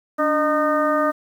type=harmonic tone with a mistuned harmonic; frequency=306.2 Hz; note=D#4; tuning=28 cents flat; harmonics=1 / 2 / 3 / 4 / 5 / 6; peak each=-23 / -20 / -32 / -21 / -30 / -32 dBFS; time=0.18-1.12 s; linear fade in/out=20 ms; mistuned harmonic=1; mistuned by=-92 cents; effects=8-bit